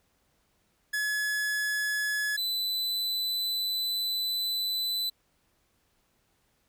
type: tone pair in turn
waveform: 45% pulse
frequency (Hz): 1700 / 4001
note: G#6 / B7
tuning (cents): +40 / +22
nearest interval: octave + minor third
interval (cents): 1482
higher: second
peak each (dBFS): -27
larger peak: neither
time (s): 0.93-2.37 / 2.37-5.1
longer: second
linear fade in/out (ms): 10
effects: pink hiss -71 dBFS RMS until 6.68 s